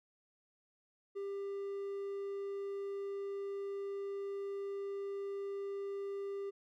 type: tone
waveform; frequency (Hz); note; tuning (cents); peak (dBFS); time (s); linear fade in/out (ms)
triangle; 397.3; G4; +23; -36; 1.15-6.51; 20
effects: none